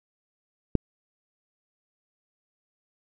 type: click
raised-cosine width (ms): 3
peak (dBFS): -7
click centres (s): 0.753
effects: none